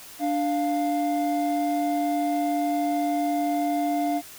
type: tone pair together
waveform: triangle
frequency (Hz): 293.7 / 698.5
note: D4 / F5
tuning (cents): 0 / 0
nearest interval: octave + minor third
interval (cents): 1500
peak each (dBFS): -23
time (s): 0.19-4.22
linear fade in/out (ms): 50
effects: white hiss -44 dBFS RMS until 4.38 s